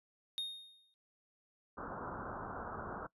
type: tone with exponential decay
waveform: triangle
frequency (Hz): 3700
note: A#7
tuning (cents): -14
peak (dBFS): -32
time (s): 0.38-0.94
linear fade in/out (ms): 0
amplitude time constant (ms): 120
type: low-pass noise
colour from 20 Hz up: white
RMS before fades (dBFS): -44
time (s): 1.77-3.07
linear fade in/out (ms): 10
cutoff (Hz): 1500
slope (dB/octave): 96
effects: noise-tail reverb RT60 0.1 s tail -20 dB re dry + resampled to 32000 Hz